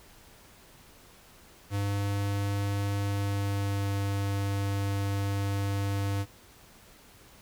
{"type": "tone with pitch glide", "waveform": "square", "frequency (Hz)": [100.5, 99.58], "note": ["G2", "G2"], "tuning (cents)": [44, 28], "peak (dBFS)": -28, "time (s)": [1.7, 6.26], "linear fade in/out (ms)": 50, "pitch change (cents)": -16, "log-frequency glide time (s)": [2.98, 3.97], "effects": ["pink hiss -55 dBFS RMS until 7.41 s"]}